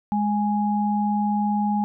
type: tone pair together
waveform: sine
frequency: 207.7 / 830.8 Hz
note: G#3 / G#5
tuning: 0 / 0 cents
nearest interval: 2 octaves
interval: 2400 cents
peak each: -21 / -24 dBFS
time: 0.12-1.84 s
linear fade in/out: 0 ms
effects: none